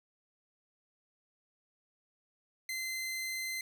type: tone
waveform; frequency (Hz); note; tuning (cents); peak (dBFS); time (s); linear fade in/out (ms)
sawtooth; 2067; C7; -22; -32; 2.69-3.61; 2
effects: none